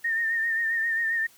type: tone with vibrato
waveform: sine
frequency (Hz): 1824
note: A#6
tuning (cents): -38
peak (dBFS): -23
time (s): 0.04-1.27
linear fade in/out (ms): 10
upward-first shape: sine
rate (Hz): 7.5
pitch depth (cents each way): 43
effects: white hiss -56 dBFS RMS until 1.37 s